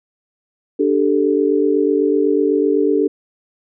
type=chord; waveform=sine; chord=D suspended fourth; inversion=none; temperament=equal; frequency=293.7 / 392 / 440 Hz; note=D4 / G4 / A4; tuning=0 / 0 / 0 cents; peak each=-17 dBFS; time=0.79-3.08 s; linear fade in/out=10 ms; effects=none